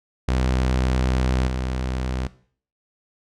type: tone with level steps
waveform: sawtooth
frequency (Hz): 63.7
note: C2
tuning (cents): -46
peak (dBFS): -15 / -20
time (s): 0.28-2.27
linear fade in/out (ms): 5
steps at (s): 1.47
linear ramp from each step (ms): 5
effects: noise-tail reverb RT60 0.5 s tail -17 dB re dry + low-pass 7000 Hz 12 dB/octave